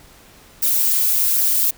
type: noise with flanger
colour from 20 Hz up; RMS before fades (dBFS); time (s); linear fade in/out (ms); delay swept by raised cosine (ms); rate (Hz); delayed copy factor
violet; -17; 0.62-1.71; 10; 0.27 to 5.57; 1.3; -0.5
effects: pink hiss -47 dBFS RMS until 1.77 s